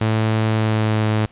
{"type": "tone with pitch glide", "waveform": "sawtooth", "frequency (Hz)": [110, 108.17], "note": ["A2", "A2"], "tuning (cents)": [0, -29], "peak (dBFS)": -12, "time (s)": [0.01, 1.26], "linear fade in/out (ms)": 5, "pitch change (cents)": -29, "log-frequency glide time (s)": [0.48, 1.09], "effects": ["pink hiss -51 dBFS RMS until 1.31 s", "resampled to 8000 Hz"]}